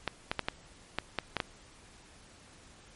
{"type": "clicks", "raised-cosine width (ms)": 0.3, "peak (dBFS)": -13, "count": 8, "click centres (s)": [0.077, 0.315, 0.393, 0.485, 0.986, 1.187, 1.367, 1.402], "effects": ["pink hiss -56 dBFS RMS until 2.95 s", "MP3 48 kbps"]}